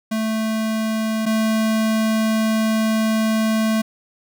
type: tone pair in turn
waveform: square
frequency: 220 / 220 Hz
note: A3 / A3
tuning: 0 / 0 cents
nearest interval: unison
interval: 0 cents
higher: neither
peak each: -20 / -17 dBFS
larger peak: second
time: 0.11-1.26 / 1.26-3.82 s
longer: second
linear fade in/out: 10 ms
effects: none